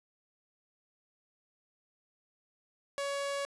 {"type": "tone", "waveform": "sawtooth", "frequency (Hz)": 561, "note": "C#5", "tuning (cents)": 21, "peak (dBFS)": -29, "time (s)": [2.98, 3.45], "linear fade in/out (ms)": 0, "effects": ["resampled to 24000 Hz", "10-bit"]}